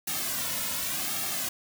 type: noise with flanger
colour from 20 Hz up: white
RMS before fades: -31 dBFS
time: 0.07-1.49 s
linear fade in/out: 5 ms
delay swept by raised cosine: 2 to 2.58 ms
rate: 0.88 Hz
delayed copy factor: -0.9
effects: none